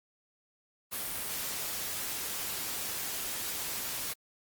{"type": "noise", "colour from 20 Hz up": "white", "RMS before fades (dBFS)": -36, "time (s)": [0.91, 4.14], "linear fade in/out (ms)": 20, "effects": ["Opus 32 kbps"]}